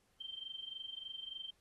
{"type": "tone with amplitude modulation", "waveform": "sine", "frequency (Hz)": 3136, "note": "G7", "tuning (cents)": 0, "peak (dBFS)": -40, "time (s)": [0.2, 1.51], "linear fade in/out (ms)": 10, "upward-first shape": "sine", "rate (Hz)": 23.4, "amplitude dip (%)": 80, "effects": ["pink hiss -75 dBFS RMS until 1.6 s", "AAC 32 kbps"]}